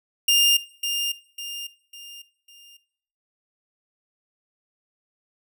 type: tone with echo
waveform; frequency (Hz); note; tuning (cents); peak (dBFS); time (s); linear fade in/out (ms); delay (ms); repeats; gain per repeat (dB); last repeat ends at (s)
sawtooth; 2807; F7; +8; -12; 0.28-0.57; 5; 550; 4; -8; 2.77
effects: noise-tail reverb RT60 0.6 s tail -18 dB re dry